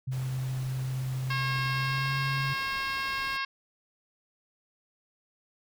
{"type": "tone with pitch glide", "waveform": "sine", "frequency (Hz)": [130, 136.46], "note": ["C3", "C#3"], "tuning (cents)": [-11, -27], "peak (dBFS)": -29, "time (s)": [0.07, 2.54], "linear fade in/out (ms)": 10, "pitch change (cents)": 84, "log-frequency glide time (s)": [1.68, 2.14]}
{"type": "noise", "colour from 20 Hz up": "pink", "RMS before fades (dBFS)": -46, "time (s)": [0.11, 3.38], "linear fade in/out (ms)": 20}
{"type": "harmonic tone", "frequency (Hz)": 540, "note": "C#5", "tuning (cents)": -45, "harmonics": [2, 3, 4, 5, 6, 7, 8, 9, 10], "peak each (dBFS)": [-34, -34, -38, -37, -44, -44, -44, -43, -46], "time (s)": [1.3, 3.45], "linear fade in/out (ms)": 5}
{"effects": []}